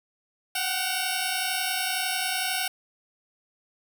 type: tone cluster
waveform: 10% pulse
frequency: 731 / 762 / 2743 Hz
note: F#5 / G5 / F7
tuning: -21 / -49 / -32 cents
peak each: -22 dBFS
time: 0.55-2.68 s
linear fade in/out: 5 ms
effects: none